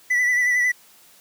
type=tone with vibrato; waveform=triangle; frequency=1973 Hz; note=B6; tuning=2 cents flat; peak=-15 dBFS; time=0.1-0.72 s; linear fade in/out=10 ms; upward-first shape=sine; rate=11 Hz; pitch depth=33 cents each way; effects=white hiss -52 dBFS RMS until 1.2 s + high-pass 100 Hz 12 dB/octave